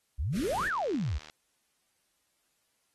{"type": "exponential two-way sweep", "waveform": "sine", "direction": "up then down", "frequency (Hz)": [56.2, 1873, 56.2], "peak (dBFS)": -28, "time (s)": [0.18, 1.19], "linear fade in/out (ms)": 20, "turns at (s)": 0.68}
{"type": "band-stop noise", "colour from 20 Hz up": "pink", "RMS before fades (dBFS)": -41, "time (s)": [0.32, 0.71], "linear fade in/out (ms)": 50, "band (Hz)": [620, 1200], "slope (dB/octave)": 96}
{"type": "click train", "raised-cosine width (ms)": 0.2, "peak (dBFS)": -30, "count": 67, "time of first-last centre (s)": [0.44, 1.298], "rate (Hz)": 76.9}
{"effects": ["white hiss -75 dBFS RMS until 2.94 s", "AAC 32 kbps"]}